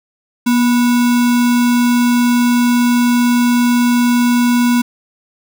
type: tone with sample-and-hold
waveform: sine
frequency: 241.1 Hz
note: B3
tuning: 41 cents flat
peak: -9 dBFS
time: 0.46-4.82 s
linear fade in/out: 10 ms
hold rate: 1225 Hz
effects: none